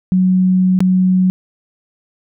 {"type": "tone with dropouts", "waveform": "sine", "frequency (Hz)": 185, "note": "F#3", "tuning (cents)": 0, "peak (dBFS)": -9, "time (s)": [0.12, 1.3], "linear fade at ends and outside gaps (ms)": 0, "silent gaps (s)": [0.79, 0.805], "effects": []}